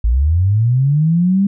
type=linear sweep; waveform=sine; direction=up; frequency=51.9 to 201.9 Hz; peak=-10 dBFS; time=0.04-1.47 s; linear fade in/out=5 ms; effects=none